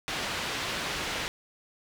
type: low-pass noise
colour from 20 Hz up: white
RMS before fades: -33 dBFS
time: 0.08-1.28 s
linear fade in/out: 0 ms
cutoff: 3500 Hz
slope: 12 dB/octave
effects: none